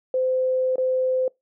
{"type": "tone with dropouts", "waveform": "sine", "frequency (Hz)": 515, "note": "C5", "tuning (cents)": -28, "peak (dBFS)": -19, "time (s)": [0.14, 1.28], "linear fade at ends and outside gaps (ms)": 2, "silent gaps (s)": [0.758, 0.781], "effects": ["noise-tail reverb RT60 0.2 s tail -25 dB re dry"]}